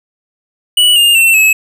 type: tone with pitch steps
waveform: square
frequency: 2945 / 2819 / 2697 / 2582 Hz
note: F#7 / F7 / E7 / E7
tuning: -9 / +16 / +39 / -37 cents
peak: -6 dBFS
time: 0.77-1.53 s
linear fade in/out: 5 ms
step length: 190 ms
effects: none